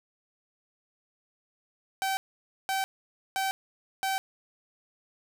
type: tone bursts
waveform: sawtooth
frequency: 771 Hz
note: G5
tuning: 29 cents flat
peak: -23 dBFS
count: 4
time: 2.02-4.18 s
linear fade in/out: 0 ms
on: 150 ms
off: 520 ms
effects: none